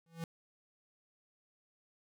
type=tone with exponential growth; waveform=square; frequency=165.7 Hz; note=E3; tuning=9 cents sharp; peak=-35 dBFS; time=0.06-0.24 s; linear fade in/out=2 ms; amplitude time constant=39 ms; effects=none